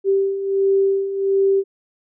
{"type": "beating tone pair", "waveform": "sine", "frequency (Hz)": [389.9, 391.3], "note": ["G4", "G4"], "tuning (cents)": [-9, -3], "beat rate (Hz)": 1.4, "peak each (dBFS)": [-22, -16], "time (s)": [0.04, 1.64], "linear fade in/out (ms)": 50, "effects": []}